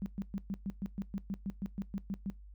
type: tone bursts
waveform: sine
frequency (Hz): 196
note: G3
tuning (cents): 0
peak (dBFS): -33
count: 15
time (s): 0.02-2.3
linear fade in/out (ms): 0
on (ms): 40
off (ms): 120
effects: noise-tail reverb RT60 0.2 s tail -21 dB re dry + added 50 Hz sine -49 dBFS peak until 2.54 s